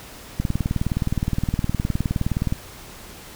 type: click train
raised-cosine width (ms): 5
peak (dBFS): -9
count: 42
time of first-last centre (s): 0.4-2.524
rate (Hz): 19.3
effects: pink hiss -41 dBFS RMS until 3.35 s